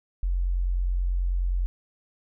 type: tone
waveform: sine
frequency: 44.71 Hz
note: F1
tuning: 41 cents sharp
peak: -22 dBFS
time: 0.23-1.66 s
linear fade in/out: 0 ms
effects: none